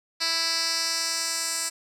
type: tone with band-pass filter sweep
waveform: 10% pulse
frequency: 329.6 Hz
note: E4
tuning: in tune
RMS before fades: -27 dBFS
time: 0.2-1.7 s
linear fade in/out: 20 ms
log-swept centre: 4500 to 7500 Hz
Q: 2.4
effects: none